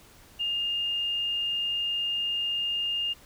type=tone; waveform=sine; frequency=2821 Hz; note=F7; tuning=17 cents sharp; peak=-26 dBFS; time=0.39-3.14 s; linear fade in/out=20 ms; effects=pink hiss -54 dBFS RMS until 3.25 s